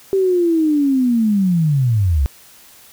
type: linear sweep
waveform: sine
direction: down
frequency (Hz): 392 to 62.8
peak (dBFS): -12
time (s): 0.13-2.26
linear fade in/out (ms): 0
effects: white hiss -45 dBFS RMS until 2.92 s